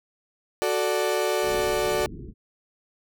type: chord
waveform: 35% pulse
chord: D major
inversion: first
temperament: equal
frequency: 370 / 440 / 587.3 Hz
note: F#4 / A4 / D5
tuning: 0 / 0 / 0 cents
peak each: -25 dBFS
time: 0.62-2.06 s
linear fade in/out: 0 ms
type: low-pass noise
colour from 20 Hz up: pink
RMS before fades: -38 dBFS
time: 1.42-2.34 s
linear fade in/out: 50 ms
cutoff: 420 Hz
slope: 96 dB/octave
effects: none